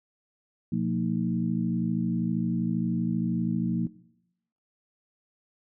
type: tone cluster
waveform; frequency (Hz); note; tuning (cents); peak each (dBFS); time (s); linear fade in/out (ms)
sine; 122 / 177.2 / 229.9 / 311.9; B2 / F3 / A#3 / D#4; -21 / +25 / -24 / +4; -34 / -27 / -28 / -35; 0.72-3.87; 5
effects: noise-tail reverb RT60 0.8 s tail -19 dB re dry